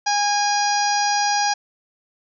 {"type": "harmonic tone", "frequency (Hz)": 820, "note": "G#5", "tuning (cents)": -22, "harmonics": [1, 2, 3, 4, 5, 6, 7, 8], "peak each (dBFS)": [-19, -26, -32, -36, -33, -26, -27, -35], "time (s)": [0.06, 1.54], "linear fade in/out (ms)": 10, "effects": []}